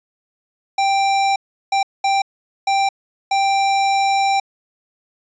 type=tone bursts at uneven times; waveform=square; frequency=786 Hz; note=G5; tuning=4 cents sharp; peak=-15 dBFS; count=5; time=0.78-1.36 / 1.72-1.83 / 2.04-2.22 / 2.67-2.89 / 3.31-4.4 s; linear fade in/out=5 ms; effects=resampled to 16000 Hz